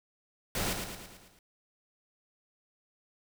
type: noise with echo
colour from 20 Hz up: pink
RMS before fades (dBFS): -32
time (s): 0.55-0.73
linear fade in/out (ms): 2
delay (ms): 110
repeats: 6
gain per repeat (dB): -5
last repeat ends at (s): 1.39
effects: none